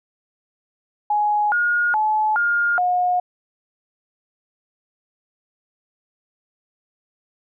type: tone with pitch steps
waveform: sine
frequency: 836 / 1432 / 859 / 1414 / 720 Hz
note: G#5 / F6 / A5 / F6 / F#5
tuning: +11 / +43 / -42 / +21 / -47 cents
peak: -16 dBFS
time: 1.1-3.2 s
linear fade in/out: 5 ms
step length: 420 ms
effects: none